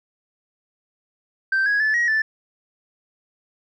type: tone with pitch steps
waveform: sine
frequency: 1561 / 1660 / 1739 / 1897 / 1757 Hz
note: G6 / G#6 / A6 / A#6 / A6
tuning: -8 / -1 / -21 / +30 / -3 cents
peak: -15 dBFS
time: 1.52-2.22 s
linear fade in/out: 5 ms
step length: 140 ms
effects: tanh soft clip ceiling -15 dBFS